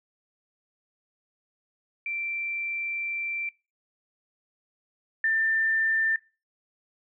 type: tone pair in turn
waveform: sine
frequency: 2349 / 1787.9 Hz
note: D7 / A6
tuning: 0 / +27 cents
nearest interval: perfect fourth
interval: 473 cents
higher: first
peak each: -29 / -21 dBFS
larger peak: second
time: 2.06-3.49 / 5.24-6.16 s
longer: first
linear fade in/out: 2 ms
effects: noise-tail reverb RT60 0.3 s tail -23 dB re dry